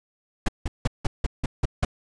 brown noise bursts, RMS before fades -21 dBFS, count 8, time 0.46-1.85 s, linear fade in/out 5 ms, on 25 ms, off 170 ms, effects resampled to 22050 Hz

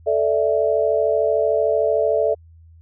sine chord, A suspended fourth, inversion none, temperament just, 440 / 586.7 / 660 Hz, A4 / D5 / E5, 0 / -2 / +2 cents, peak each -20 dBFS, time 0.06-2.35 s, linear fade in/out 20 ms, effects added 82 Hz sine -44 dBFS peak until 2.81 s

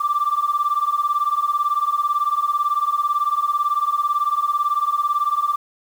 sine beating tone pair, 1165 / 1183 Hz, D6 / D6, -14 / +12 cents, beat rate 18 Hz, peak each -20 / -19 dBFS, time 0-5.56 s, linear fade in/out 10 ms, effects tanh soft clip ceiling -11 dBFS + 7-bit

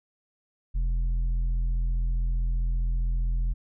triangle tone with tanh clipping, 42.36 Hz, E1, 48 cents sharp, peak -24 dBFS, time 0.74-3.54 s, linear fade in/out 20 ms, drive 10 dB, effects none

